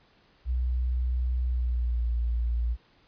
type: tone with pitch glide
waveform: sine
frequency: 62 to 58.52 Hz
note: B1 to A#1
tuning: +7 to +7 cents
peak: -24 dBFS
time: 0.45-2.77 s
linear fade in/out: 50 ms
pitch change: -100 cents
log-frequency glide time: 1.45-2.07 s
effects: pink hiss -62 dBFS RMS until 3.07 s + resampled to 11025 Hz